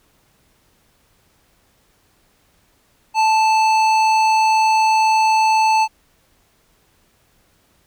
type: tone with hard clipping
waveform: sine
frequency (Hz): 878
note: A5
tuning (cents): -4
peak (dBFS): -14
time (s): 3.14-5.88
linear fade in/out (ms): 50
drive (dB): 13
effects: pink hiss -59 dBFS RMS until 7.86 s